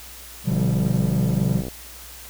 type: chord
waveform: triangle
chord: G dominant seventh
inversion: first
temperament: equal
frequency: 123.47 / 146.83 / 174.61 / 196 Hz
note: B2 / D3 / F3 / G3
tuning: 0 / 0 / 0 / 0 cents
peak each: -22 dBFS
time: 0.44-1.63 s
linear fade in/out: 50 ms
type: click train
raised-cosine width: 2 ms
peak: -18 dBFS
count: 75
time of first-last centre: 0.52-1.684 s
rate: 63.6 Hz
effects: added 60 Hz sine -45 dBFS peak until 2.29 s + white hiss -41 dBFS RMS until 2.29 s